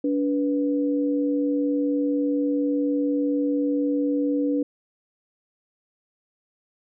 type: tone pair together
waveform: sine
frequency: 286.8 / 491 Hz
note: D4 / B4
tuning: -41 / -10 cents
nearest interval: major sixth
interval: 931 cents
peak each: -21 / -27 dBFS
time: 0.04-4.63 s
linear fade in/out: 5 ms
effects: none